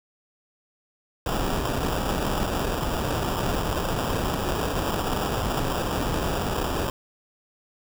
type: noise with sample-and-hold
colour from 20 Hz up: pink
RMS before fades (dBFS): -26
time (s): 1.26-6.9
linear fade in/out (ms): 2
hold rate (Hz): 2100
effects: none